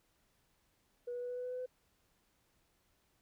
sine tone with pitch steps, 485.5 / 488.3 / 491.1 / 494 / 496.8 / 499.7 / 502.6 / 505.5 Hz, B4 / B4 / B4 / B4 / B4 / B4 / B4 / B4, -30 / -20 / -10 / 0 / +10 / +20 / +30 / +40 cents, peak -37 dBFS, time 1.07-1.662 s, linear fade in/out 10 ms, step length 74 ms, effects tanh soft clip ceiling -34 dBFS + pink hiss -75 dBFS RMS until 3.21 s

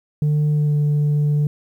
sine tone with pitch glide, 149.8 to 147.65 Hz, D3 to D3, +35 to +10 cents, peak -12 dBFS, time 0.22-1.47 s, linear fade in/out 2 ms, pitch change -25 cents, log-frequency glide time 0.57-0.74 s, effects tanh soft clip ceiling -14 dBFS + 9-bit

